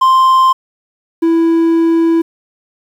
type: tone pair in turn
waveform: triangle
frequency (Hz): 1046.5 / 330.7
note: C6 / E4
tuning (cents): 0 / +6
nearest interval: octave + minor sixth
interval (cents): 1994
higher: first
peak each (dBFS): -4 / -6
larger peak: first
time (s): 0.01-0.53 / 1.22-2.22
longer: second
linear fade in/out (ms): 10
effects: 7-bit